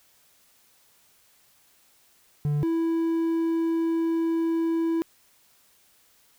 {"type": "tone pair in turn", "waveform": "triangle", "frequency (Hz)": [146.83, 329.6], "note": ["D3", "E4"], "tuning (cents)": [0, 0], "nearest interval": "octave + major second", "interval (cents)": 1400, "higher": "second", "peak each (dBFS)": -20, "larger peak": "neither", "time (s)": [[2.45, 2.63], [2.63, 5.02]], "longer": "second", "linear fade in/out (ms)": 0, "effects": ["white hiss -61 dBFS RMS until 6.38 s"]}